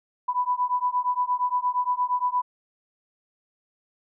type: beating tone pair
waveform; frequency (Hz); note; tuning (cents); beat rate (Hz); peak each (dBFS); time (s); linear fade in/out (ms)
sine; 987.8 / 996.4; B5 / B5; 0 / +15; 8.6; -25; 0.28-2.42; 10
effects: none